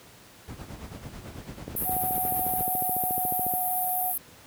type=noise with tremolo; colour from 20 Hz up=brown; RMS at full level=-33 dBFS; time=0.48-2.63 s; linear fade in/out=2 ms; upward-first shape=sine; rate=9.1 Hz; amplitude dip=70%
type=click train; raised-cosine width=2 ms; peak=-21 dBFS; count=27; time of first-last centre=1.68-3.537 s; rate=14 Hz
type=band-pass noise; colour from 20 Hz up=white; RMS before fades=-30 dBFS; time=1.76-4.18 s; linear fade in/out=5 ms; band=11000 to 15000 Hz; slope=48 dB/octave
type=tone with pitch glide; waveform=sine; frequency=740 to 734 Hz; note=F#5 to F#5; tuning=0 to -14 cents; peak=-28 dBFS; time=1.84-4.14 s; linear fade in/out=50 ms; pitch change=-14 cents; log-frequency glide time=2.57-3.75 s
effects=pink hiss -51 dBFS RMS until 4.46 s + high-pass 80 Hz 12 dB/octave